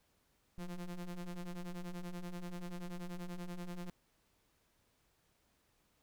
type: ring-modulated tone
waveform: square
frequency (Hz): 87.31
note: F2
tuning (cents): 0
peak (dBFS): -39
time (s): 0.58-3.9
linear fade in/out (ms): 0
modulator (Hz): 92.5
effects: pink hiss -75 dBFS RMS until 6.02 s